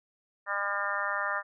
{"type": "harmonic tone", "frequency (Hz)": 201.2, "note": "G3", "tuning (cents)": 45, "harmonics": [3, 4, 5, 6, 7, 8, 9], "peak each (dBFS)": [-38, -40, -37, -34, -35, -38, -34], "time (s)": [0.46, 1.43], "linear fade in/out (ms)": 50, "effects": []}